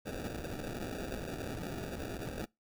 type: noise with sample-and-hold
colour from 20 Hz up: white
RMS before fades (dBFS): -40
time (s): 0.05-2.46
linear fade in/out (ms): 20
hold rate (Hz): 1050
effects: noise-tail reverb RT60 0.2 s tail -24 dB re dry